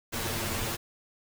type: noise with comb filter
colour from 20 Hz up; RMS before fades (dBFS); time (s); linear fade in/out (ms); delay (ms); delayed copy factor
pink; -32; 0.12-0.77; 20; 8.8; +0.95
effects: none